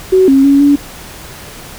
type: tone with pitch steps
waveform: sine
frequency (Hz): 375.3 / 270.8 / 279.1 / 285.6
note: F#4 / C#4 / C#4 / D4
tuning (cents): +25 / -40 / +12 / -48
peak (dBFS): -4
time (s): 0.12-0.76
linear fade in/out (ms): 10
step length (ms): 160
effects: pink hiss -31 dBFS RMS until 1.78 s